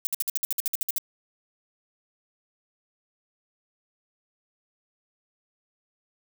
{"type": "noise bursts", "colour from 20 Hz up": "violet", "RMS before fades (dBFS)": -26, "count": 13, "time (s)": [0.05, 0.982], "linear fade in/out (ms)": 0, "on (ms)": 20, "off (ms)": 56, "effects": []}